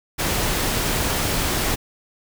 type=noise; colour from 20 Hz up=pink; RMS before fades=-22 dBFS; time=0.18-1.76 s; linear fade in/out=20 ms; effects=none